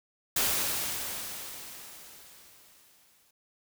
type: noise with exponential decay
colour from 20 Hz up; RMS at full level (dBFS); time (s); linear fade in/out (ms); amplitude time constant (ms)
white; -26; 0.36-3.31; 5; 640
effects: none